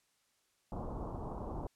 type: low-pass noise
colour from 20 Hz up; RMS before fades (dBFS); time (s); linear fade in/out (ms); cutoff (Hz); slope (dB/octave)
pink; -41; 0.72-1.67; 2; 1100; 48
effects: white hiss -75 dBFS RMS until 1.75 s + low-pass 10000 Hz 12 dB/octave